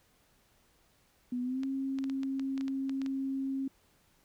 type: tone with pitch glide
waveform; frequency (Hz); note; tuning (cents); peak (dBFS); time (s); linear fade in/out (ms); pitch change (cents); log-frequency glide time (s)
sine; 246.9 to 269.2; B3 to C4; 0 to +49; -31; 1.32-3.68; 5; +149; 1.42-1.64
type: clicks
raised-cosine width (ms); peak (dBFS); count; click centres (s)
0.2; -28; 12; 1.634 / 1.987 / 2.041 / 2.098 / 2.233 / 2.396 / 2.578 / 2.61 / 2.681 / 2.895 / 3.017 / 3.062
effects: pink hiss -68 dBFS RMS until 4.24 s